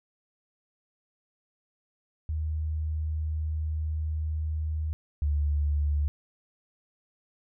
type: tone pair in turn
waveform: sine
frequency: 77.78 / 73.37 Hz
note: D#2 / D2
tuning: 0 / -1 cents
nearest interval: minor second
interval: 101 cents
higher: first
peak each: -27 / -23 dBFS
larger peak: second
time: 2.29-4.93 / 5.22-6.08 s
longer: first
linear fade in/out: 0 ms
effects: none